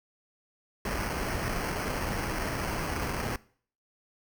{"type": "noise with sample-and-hold", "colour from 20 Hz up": "pink", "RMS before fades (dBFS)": -32, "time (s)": [0.85, 3.36], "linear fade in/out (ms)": 2, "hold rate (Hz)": 3675, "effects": ["noise-tail reverb RT60 0.5 s tail -21 dB re dry"]}